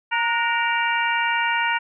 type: harmonic tone with a mistuned harmonic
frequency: 465.2 Hz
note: A#4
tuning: 4 cents flat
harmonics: 2 / 3 / 4 / 5 / 6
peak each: -23 / -25 / -26 / -27 / -28 dBFS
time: 0.11-1.79 s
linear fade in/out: 20 ms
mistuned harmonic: 3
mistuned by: +67 cents
effects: none